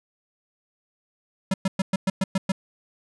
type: tone bursts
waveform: square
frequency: 191.1 Hz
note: G3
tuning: 44 cents flat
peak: -20 dBFS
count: 8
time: 1.51-2.52 s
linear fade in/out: 5 ms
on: 30 ms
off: 110 ms
effects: resampled to 24000 Hz